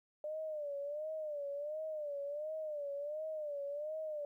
sine tone with vibrato, 596 Hz, D5, 25 cents sharp, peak -38 dBFS, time 0.24-4.25 s, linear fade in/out 2 ms, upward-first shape sine, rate 1.4 Hz, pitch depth 100 cents each way, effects 13-bit

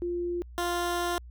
sine / 15% pulse tone pair in turn, 349.2 / 349.2 Hz, F4 / F4, 0 / 0 cents, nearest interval unison, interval 0 cents, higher neither, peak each -28 / -21 dBFS, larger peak second, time 0.02-0.42 / 0.58-1.18 s, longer second, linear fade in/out 0 ms, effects added 60 Hz sine -43 dBFS peak until 1.3 s

